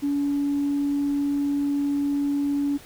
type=tone; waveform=sine; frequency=284.6 Hz; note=C#4; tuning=46 cents sharp; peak=-20 dBFS; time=0.02-2.78 s; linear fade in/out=20 ms; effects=tanh soft clip ceiling -17 dBFS + pink hiss -47 dBFS RMS until 2.85 s